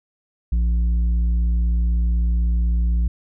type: tone with tanh clipping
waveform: triangle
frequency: 58 Hz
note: A#1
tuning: 8 cents flat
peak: -17 dBFS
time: 0.52-3.08 s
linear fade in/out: 5 ms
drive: 10 dB
effects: none